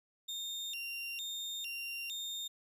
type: tone with vibrato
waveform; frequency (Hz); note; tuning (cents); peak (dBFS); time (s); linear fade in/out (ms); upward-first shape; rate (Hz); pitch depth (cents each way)
35% pulse; 3181; G7; +25; -37; 0.28-2.48; 10; square; 1.1; 240
effects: none